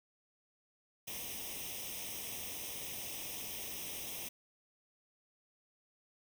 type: noise with comb filter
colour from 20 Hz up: white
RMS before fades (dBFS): -43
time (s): 1.07-4.29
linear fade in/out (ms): 10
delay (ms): 0.34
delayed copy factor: +0.8
effects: none